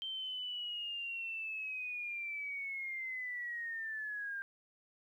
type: linear sweep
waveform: sine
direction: down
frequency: 3136 to 1589 Hz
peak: -38 dBFS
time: 0.02-4.42 s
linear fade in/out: 0 ms
effects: 12-bit